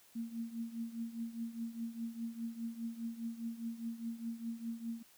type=tone with tremolo; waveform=sine; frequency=230 Hz; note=A#3; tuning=23 cents flat; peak=-35 dBFS; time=0.15-5.03 s; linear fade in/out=10 ms; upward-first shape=triangle; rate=4.9 Hz; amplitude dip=85%; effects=white hiss -64 dBFS RMS until 5.17 s